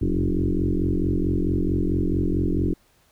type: tone with frequency modulation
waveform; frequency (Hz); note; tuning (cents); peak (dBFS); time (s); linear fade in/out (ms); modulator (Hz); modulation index
sine; 135.8; C#3; -35; -19; 0.01-2.74; 10; 44.5; 5.1
effects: pink hiss -61 dBFS RMS until 3.11 s